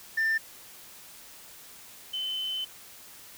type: tone pair in turn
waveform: sine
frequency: 1789 / 3049 Hz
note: A6 / G7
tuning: +28 / -49 cents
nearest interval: major sixth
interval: 923 cents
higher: second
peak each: -21 / -29 dBFS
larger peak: first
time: 0.17-0.38 / 2.13-2.65 s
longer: second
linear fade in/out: 10 ms
effects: tanh soft clip ceiling -22 dBFS + white hiss -49 dBFS RMS until 3.37 s